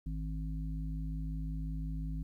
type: harmonic tone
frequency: 52.8 Hz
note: G#1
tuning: 29 cents sharp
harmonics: 1 / 3 / 5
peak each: -36 / -40 / -46 dBFS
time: 0.06-2.23 s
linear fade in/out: 5 ms
effects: 12-bit